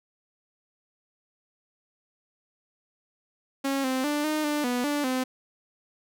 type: tone with pitch steps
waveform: sawtooth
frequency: 273.6 / 260 / 294.6 / 306.9 / 296.3 / 246.1 / 291.6 / 257.2 Hz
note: C#4 / C4 / D4 / D#4 / D4 / B3 / D4 / C4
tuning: -23 / -11 / +6 / -24 / +15 / -6 / -12 / -30 cents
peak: -21 dBFS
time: 3.64-5.24 s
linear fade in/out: 10 ms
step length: 200 ms
effects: none